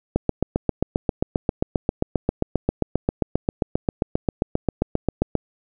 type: click train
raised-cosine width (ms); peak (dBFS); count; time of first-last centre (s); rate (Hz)
2; -5; 40; 0.16-5.353; 7.51
effects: none